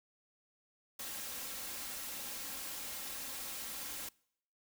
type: noise with comb filter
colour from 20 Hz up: white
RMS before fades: -43 dBFS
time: 0.99-4.09 s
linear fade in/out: 5 ms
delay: 3.7 ms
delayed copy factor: +0.5
effects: noise-tail reverb RT60 0.7 s tail -25 dB re dry